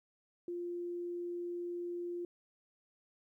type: tone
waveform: sine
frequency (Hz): 349.2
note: F4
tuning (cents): 0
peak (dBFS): -37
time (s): 0.48-2.25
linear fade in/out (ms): 2
effects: 13-bit